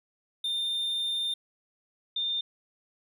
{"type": "tone pair in turn", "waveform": ["triangle", "sine"], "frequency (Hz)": [3612, 3612], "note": ["A7", "A7"], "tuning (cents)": [45, 45], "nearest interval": "unison", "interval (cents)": 0, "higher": "neither", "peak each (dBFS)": [-26, -27], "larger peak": "first", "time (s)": [[0.44, 1.34], [2.16, 2.41]], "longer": "first", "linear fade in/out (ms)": 5, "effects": []}